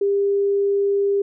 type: tone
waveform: sine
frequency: 400 Hz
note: G4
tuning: 35 cents sharp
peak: -16 dBFS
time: 0.01-1.22 s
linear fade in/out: 5 ms
effects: none